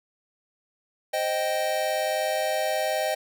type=chord; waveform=square; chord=C minor; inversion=none; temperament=equal with one note detuned; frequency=523.3 / 622.3 / 779.5 Hz; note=C5 / Eb5 / G5; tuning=0 / 0 / -10 cents; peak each=-32 / -27 / -30 dBFS; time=1.13-3.15 s; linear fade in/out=10 ms; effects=none